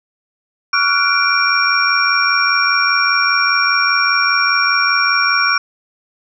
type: tone cluster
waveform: sine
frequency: 1128 / 1382 / 1467 / 2355 / 5550 Hz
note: C#6 / F6 / F#6 / D7 / F8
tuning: +30 / -19 / -15 / +4 / -12 cents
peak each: -18 dBFS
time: 0.73-5.58 s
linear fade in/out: 5 ms
effects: none